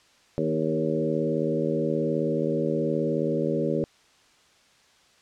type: harmonic tone with a mistuned harmonic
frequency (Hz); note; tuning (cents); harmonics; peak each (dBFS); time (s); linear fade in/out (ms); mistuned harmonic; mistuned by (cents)
78.9; D#2; +25; 2 / 3 / 4 / 5 / 6 / 7; -30 / -30 / -30 / -30 / -30 / -30; 0.38-3.84; 0; 5; +17
effects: white hiss -59 dBFS RMS until 5.21 s + low-pass 6000 Hz 12 dB/octave